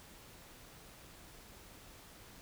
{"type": "silence", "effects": ["pink hiss -56 dBFS RMS until 2.41 s"]}